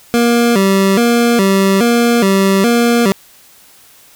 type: tone with vibrato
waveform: 25% pulse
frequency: 214.3 Hz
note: A3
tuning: 45 cents flat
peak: -5 dBFS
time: 0.14-3.12 s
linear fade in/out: 0 ms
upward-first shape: square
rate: 1.2 Hz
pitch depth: 170 cents each way
effects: white hiss -44 dBFS RMS until 4.15 s